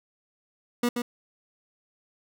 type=tone with echo; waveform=30% pulse; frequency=241.4 Hz; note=B3; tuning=39 cents flat; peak=-19 dBFS; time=0.83-0.89 s; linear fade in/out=5 ms; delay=130 ms; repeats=1; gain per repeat=-5 dB; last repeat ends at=1.02 s; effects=none